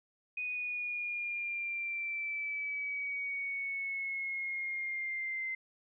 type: exponential sweep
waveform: sine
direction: down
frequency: 2489 to 2071 Hz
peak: -34 dBFS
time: 0.37-5.55 s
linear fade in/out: 5 ms
effects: none